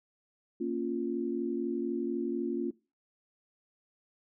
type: chord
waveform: sine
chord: Bb minor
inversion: none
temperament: equal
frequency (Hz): 233.1 / 277.2 / 349.2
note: Bb3 / Db4 / F4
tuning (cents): 0 / 0 / 0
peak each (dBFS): -35 / -35 / -33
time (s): 0.6-2.71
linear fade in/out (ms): 10
effects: noise-tail reverb RT60 0.3 s tail -21 dB re dry